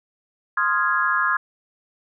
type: chord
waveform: sine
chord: F minor seventh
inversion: second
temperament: equal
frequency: 1046.5 / 1244.5 / 1396.9 / 1661.2 Hz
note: C6 / Eb6 / F6 / Ab6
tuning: 0 / 0 / 0 / 0 cents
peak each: -24 / -24 / -24 / -22 dBFS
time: 0.57-1.37 s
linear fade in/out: 5 ms
effects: none